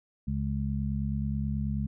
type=harmonic tone; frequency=69.3 Hz; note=C#2; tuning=in tune; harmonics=1 / 2 / 3; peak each=-32 / -32 / -32 dBFS; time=0.27-1.87 s; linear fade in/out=10 ms; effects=none